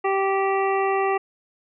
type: harmonic tone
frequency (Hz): 389.2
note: G4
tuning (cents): -12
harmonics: 1 / 2 / 3 / 5 / 6 / 7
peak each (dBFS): -22 / -24 / -27 / -31 / -37 / -35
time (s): 0.04-1.18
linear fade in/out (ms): 10
effects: none